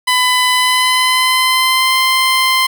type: tone with pitch glide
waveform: 15% pulse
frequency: 1003 to 1042 Hz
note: B5 to C6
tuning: +26 to -7 cents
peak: -4 dBFS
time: 0.07-2.67 s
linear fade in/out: 10 ms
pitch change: +67 cents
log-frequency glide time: 0.52-1.97 s
effects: none